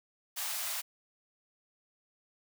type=high-pass noise; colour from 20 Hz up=white; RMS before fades=-36 dBFS; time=0.36-0.82 s; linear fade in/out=20 ms; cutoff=600 Hz; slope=96 dB/octave; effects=none